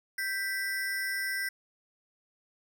square ring-modulated tone, 1777 Hz, A6, 17 cents sharp, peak -28 dBFS, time 0.18-1.49 s, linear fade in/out 5 ms, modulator 203 Hz, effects none

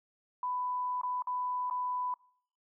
sine tone with dropouts, 996 Hz, B5, 14 cents sharp, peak -31 dBFS, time 0.43-2.14 s, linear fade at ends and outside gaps 2 ms, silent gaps 1.014-1.033 / 1.222-1.271 / 1.699-1.709 s, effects noise-tail reverb RT60 0.6 s tail -25 dB re dry

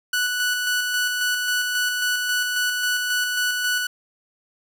sawtooth tone with tremolo, 1480 Hz, F#6, in tune, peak -16 dBFS, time 0.13-3.87 s, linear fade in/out 5 ms, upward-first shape square, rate 3.7 Hz, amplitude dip 30%, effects none

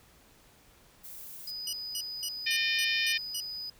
violet noise, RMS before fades -45 dBFS, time 1.03-1.52 s, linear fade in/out 20 ms
triangle tone, 4978 Hz, D#8, in tune, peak -35 dBFS, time 1.47-3.7 s, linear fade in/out 5 ms
15% pulse tone bursts, 2934 Hz, F#7, 15 cents flat, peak -26 dBFS, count 7, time 1.67-3.403 s, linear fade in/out 2 ms, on 59 ms, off 220 ms
harmonic tone, 607 Hz, D#5, 43 cents flat, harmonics 3 / 4 / 5 / 6 / 7 / 8 / 9, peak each -33 / -30 / -34 / -35 / -40 / -42 / -41 dBFS, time 2.46-3.18 s, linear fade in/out 10 ms
effects pink hiss -60 dBFS RMS until 3.79 s

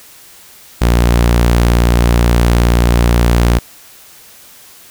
sawtooth tone, 58.9 Hz, A#1, 19 cents sharp, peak -4 dBFS, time 0.81-3.59 s, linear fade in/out 10 ms, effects white hiss -40 dBFS RMS until 4.9 s

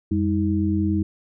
sine tone cluster, 89.5 / 199.4 / 316.9 Hz, F2 / G3 / D#4, +43 / +30 / +32 cents, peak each -23 dBFS, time 0.11-1.03 s, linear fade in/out 5 ms, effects none

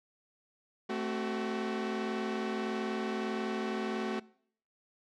sawtooth chord, F# diminished, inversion first, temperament equal with one note detuned, 220 / 261.6 / 376.2 Hz, A3 / C4 / F#4, 0 / 0 / +29 cents, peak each -32 / -37 / -32 dBFS, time 0.89-4.2 s, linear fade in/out 10 ms, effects noise-tail reverb RT60 0.6 s tail -22 dB re dry + low-pass 4000 Hz 12 dB/octave

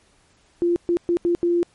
sine tone bursts at uneven times, 345.9 Hz, F4, 17 cents flat, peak -16 dBFS, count 5, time 0.62-0.76 / 0.89-0.97 / 1.09-1.17 / 1.25-1.35 / 1.43-1.63 s, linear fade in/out 0 ms, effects pink hiss -59 dBFS RMS until 1.74 s + MP3 48 kbps

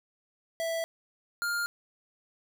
square tone pair in turn, 659.3 / 1405.9 Hz, E5 / F6, 0 / +11 cents, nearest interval octave + minor second, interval 1311 cents, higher second, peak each -30 / -29 dBFS, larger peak second, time 0.6-0.84 / 1.42-1.66 s, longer neither, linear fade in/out 0 ms, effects 10-bit

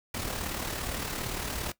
pink noise with amplitude modulation, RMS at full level -32 dBFS, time 0.14-1.72 s, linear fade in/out 5 ms, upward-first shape sine, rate 37.5 Hz, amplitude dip 50%, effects noise-tail reverb RT60 0.1 s tail -18 dB re dry

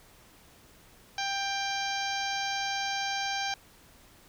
harmonic tone, 790 Hz, G5, 13 cents sharp, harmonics 1 / 2 / 3 / 4 / 5 / 6 / 7 / 8, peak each -33 / -36 / -38 / -39 / -40 / -41 / -41 / -42 dBFS, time 1.18-3.54 s, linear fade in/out 2 ms, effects pink hiss -57 dBFS RMS until 4.28 s

